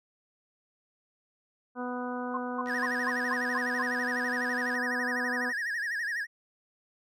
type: harmonic tone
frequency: 247.8 Hz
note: B3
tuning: 6 cents sharp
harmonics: 1 / 2 / 3 / 4 / 5 / 6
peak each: -35 / -38 / -40 / -41 / -42 / -43 dBFS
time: 1.75-5.53 s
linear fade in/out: 50 ms
type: tone bursts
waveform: sine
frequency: 1053 Hz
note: C6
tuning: 11 cents sharp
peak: -29 dBFS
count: 7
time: 2.34-3.824 s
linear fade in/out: 2 ms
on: 32 ms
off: 210 ms
type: tone with vibrato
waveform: triangle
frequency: 1760 Hz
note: A6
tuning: in tune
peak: -28 dBFS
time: 2.66-6.27 s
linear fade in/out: 50 ms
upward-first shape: sine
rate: 12 Hz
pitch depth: 140 cents each way
type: click train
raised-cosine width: 0.2 ms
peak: -33 dBFS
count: 170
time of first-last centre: 2.66-4.754 s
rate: 80.7 Hz
effects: none